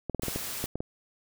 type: clicks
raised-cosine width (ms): 2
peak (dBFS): -18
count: 9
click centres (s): 0.097 / 0.147 / 0.196 / 0.234 / 0.283 / 0.36 / 0.641 / 0.756 / 0.805
type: noise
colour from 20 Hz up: white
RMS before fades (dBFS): -36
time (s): 0.22-0.66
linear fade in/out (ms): 2
effects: none